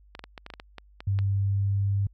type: clicks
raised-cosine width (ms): 0.3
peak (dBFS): -23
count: 11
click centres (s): 0.151 / 0.193 / 0.24 / 0.378 / 0.464 / 0.502 / 0.538 / 0.599 / 0.783 / 1.005 / 1.189
type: tone with pitch glide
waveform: sine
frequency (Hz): 98.6 to 99.63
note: G2 to G2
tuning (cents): +11 to +29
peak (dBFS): -22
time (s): 1.07-2.07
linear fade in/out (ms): 5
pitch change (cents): +18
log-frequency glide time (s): 1.18-1.89
effects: added 50 Hz sine -53 dBFS peak until 2.13 s